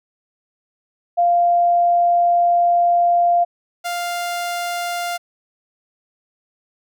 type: tone pair in turn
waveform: sine / sawtooth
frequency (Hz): 696 / 699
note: F5 / F5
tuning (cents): -6 / +1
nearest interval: unison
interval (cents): 7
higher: second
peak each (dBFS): -12 / -18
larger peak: first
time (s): 1.17-3.45 / 3.84-5.18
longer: first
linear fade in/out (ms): 20
effects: none